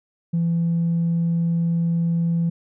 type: tone with tanh clipping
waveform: triangle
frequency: 168.2 Hz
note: E3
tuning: 35 cents sharp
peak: -18 dBFS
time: 0.33-2.5 s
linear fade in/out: 10 ms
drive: 5 dB
effects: none